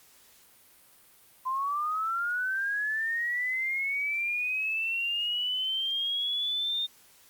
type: linear sweep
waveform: sine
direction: up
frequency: 1022 to 3655 Hz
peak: -27 dBFS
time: 1.45-6.87 s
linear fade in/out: 20 ms
effects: white hiss -58 dBFS RMS until 7.29 s + Opus 48 kbps